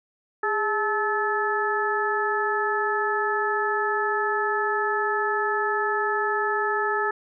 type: harmonic tone with a mistuned harmonic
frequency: 432.8 Hz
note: A4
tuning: 29 cents flat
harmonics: 1 / 2 / 3 / 4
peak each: -27 / -28 / -27 / -27 dBFS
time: 0.43-7.11 s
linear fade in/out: 5 ms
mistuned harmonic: 1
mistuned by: -81 cents
effects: none